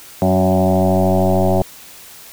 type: tone with frequency modulation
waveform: sine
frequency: 280 Hz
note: C#4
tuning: 18 cents sharp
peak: -11 dBFS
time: 0.22-1.62 s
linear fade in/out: 0 ms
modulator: 93.3 Hz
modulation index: 5.1
effects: white hiss -39 dBFS RMS until 2.32 s